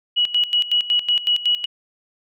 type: tone with tremolo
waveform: sine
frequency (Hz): 2922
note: F#7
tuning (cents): -22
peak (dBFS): -14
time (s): 0.16-1.66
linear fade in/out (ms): 20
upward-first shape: square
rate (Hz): 5.4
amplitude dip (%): 80
effects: none